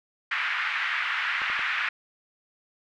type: band-pass noise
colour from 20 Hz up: white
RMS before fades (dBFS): -28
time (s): 0.31-1.89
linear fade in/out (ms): 5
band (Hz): 1300 to 2300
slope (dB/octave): 24
type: clicks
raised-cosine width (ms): 0.5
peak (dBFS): -24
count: 3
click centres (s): 1.418 / 1.5 / 1.593
effects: none